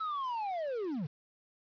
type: linear sweep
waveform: triangle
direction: down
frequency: 1318.5 to 129.9 Hz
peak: -31 dBFS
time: 0-1.07 s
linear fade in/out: 10 ms
effects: resampled to 11025 Hz + 10-bit